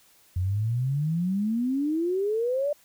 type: exponential sweep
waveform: sine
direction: up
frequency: 87.31 to 598 Hz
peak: -23 dBFS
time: 0.36-2.73 s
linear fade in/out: 5 ms
effects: white hiss -59 dBFS RMS until 2.84 s